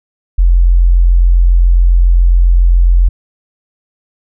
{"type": "tone", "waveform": "sine", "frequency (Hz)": 43.65, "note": "F1", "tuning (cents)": 0, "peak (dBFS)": -4, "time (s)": [0.38, 3.09], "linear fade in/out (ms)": 10, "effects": []}